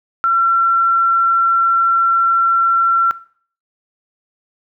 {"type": "tone", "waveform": "sine", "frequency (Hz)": 1357, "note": "E6", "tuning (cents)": 50, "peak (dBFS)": -11, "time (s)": [0.24, 3.11], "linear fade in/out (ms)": 0, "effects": ["noise-tail reverb RT60 0.5 s tail -18 dB re dry"]}